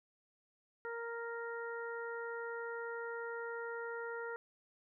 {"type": "harmonic tone", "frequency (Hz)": 465.6, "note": "A#4", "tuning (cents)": -2, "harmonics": [1, 2, 3, 4], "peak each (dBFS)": [-42, -48, -45, -50], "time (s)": [0.85, 4.36], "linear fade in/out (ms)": 0, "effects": []}